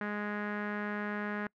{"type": "tone with low-pass filter", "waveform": "sawtooth", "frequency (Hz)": 207.7, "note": "G#3", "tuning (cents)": 0, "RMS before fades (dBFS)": -36, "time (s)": [0.01, 1.47], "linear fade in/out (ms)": 2, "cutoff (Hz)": 1700, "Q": 4.2, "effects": ["noise-tail reverb RT60 0.1 s tail -26 dB re dry"]}